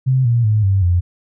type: tone with pitch steps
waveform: sine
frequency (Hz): 130.5 / 118.29 / 107.23 / 97.2 / 88.11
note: C3 / A#2 / A2 / G2 / F2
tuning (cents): -4 / +26 / -44 / -14 / +16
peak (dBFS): -11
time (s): 0.06-1.01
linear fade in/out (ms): 20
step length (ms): 190
effects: none